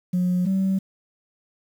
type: tone pair in turn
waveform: sine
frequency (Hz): 180 / 191.42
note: F#3 / G3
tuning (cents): -47 / -41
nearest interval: minor second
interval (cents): 106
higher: second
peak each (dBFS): -17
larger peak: neither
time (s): 0.13-0.46 / 0.46-0.79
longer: neither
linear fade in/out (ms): 10
effects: tanh soft clip ceiling -16 dBFS + 8-bit